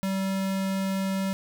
square tone, 192.7 Hz, G3, 29 cents flat, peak -26 dBFS, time 0.03-1.33 s, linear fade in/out 0 ms, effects none

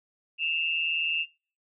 sine tone pair together, 2631 / 2790 Hz, E7 / F7, -4 / -2 cents, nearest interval minor second, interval 102 cents, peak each -28 dBFS, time 0.38-1.26 s, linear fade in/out 50 ms, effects noise-tail reverb RT60 0.4 s tail -25 dB re dry

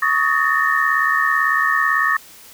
sine tone cluster, 1122 / 1260 / 1753 / 1831 Hz, C#6 / D#6 / A6 / A#6, +21 / +21 / -7 / -32 cents, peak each -20 / -21 / -22 / -18 dBFS, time 0.02-2.17 s, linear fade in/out 5 ms, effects white hiss -43 dBFS RMS until 2.53 s

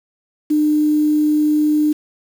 sine tone with quantisation, 301.8 Hz, D4, 47 cents sharp, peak -12 dBFS, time 0.5-1.93 s, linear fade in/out 10 ms, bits 6, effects none

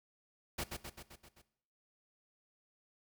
pink noise with echo, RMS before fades -38 dBFS, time 0.58-0.64 s, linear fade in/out 10 ms, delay 130 ms, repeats 6, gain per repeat -4 dB, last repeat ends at 1.42 s, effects noise-tail reverb RT60 0.7 s tail -17 dB re dry

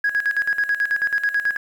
sine tone with tremolo, 1657 Hz, G#6, 4 cents flat, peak -15 dBFS, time 0.04-1.57 s, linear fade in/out 5 ms, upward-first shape square, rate 9.2 Hz, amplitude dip 75%, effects tanh soft clip ceiling -12 dBFS + 8-bit

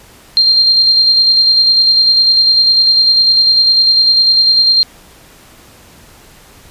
sine tone with tremolo, 4186 Hz, C8, in tune, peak -5 dBFS, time 0.37-4.83 s, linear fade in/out 0 ms, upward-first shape square, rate 10 Hz, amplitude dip 25%, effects pink hiss -41 dBFS RMS until 6.7 s + resampled to 32000 Hz

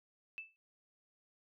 sine tone with exponential decay, 2637 Hz, E7, in tune, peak -38 dBFS, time 0.38-0.56 s, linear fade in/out 0 ms, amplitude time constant 37 ms, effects none

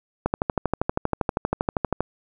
click train, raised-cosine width 1 ms, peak -7 dBFS, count 23, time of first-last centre 0.26-2.006 s, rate 12.6 Hz, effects none

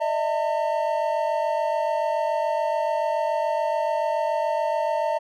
triangle tone cluster, 605 / 652 / 905 Hz, D#5 / E5 / A5, -49 / -19 / +48 cents, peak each -24 dBFS, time 0-5.19 s, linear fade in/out 20 ms, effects none

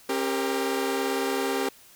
sawtooth tone cluster, 270 / 396 / 466.2 Hz, C#4 / G4 / A#4, -45 / +18 / 0 cents, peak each -26 / -24 / -27 dBFS, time 0.09-1.69 s, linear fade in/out 5 ms, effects white hiss -53 dBFS RMS until 1.95 s

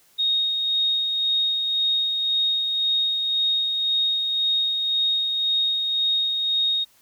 sine tone with tremolo, 3729 Hz, A#7, in tune, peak -18 dBFS, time 0.18-6.85 s, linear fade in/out 20 ms, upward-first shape sine, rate 1.9 Hz, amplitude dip 35%, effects white hiss -58 dBFS RMS until 7.01 s

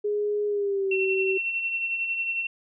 sine tone with pitch glide, 415.3 to 383 Hz, G#4 to G4, 0 to -40 cents, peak -23 dBFS, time 0.04-1.38 s, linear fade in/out 10 ms, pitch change -140 cents, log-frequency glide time 0.47-0.93 s
sine tone with tremolo, 2711 Hz, E7, 48 cents sharp, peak -23 dBFS, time 0.91-2.47 s, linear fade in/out 5 ms, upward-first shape triangle, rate 11 Hz, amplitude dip 50%
effects none

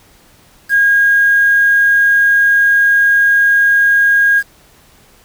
sine tone with quantisation, 1630 Hz, G#6, 33 cents flat, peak -7 dBFS, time 0.69-4.43 s, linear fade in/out 50 ms, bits 5, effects pink hiss -47 dBFS RMS until 5.24 s

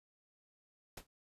pink noise with exponential decay, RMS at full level -42 dBFS, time 0.97-1.07 s, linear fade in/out 5 ms, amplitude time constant 21 ms, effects resampled to 32000 Hz

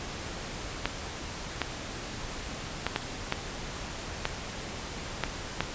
clicks, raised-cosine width 0.3 ms, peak -10 dBFS, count 8, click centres 0.856 / 1.617 / 2.866 / 2.961 / 3.324 / 4.254 / 5.237 / 5.606 s, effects pink hiss -38 dBFS RMS until 5.74 s + resampled to 16000 Hz

